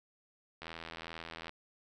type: click train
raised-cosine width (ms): 0.3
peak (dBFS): -27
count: 73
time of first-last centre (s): 0.62-1.494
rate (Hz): 82.4
effects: none